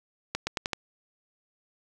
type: accelerating click train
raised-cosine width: 0.2 ms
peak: -11 dBFS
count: 5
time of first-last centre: 0.35-0.732 s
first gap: 120 ms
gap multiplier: 0.85
effects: 8-bit